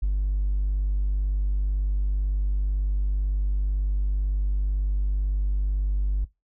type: tone with hard clipping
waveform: sine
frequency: 49 Hz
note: G1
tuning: in tune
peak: -21 dBFS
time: 0.02-6.25 s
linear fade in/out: 10 ms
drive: 1 dB
effects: noise-tail reverb RT60 0.2 s tail -21 dB re dry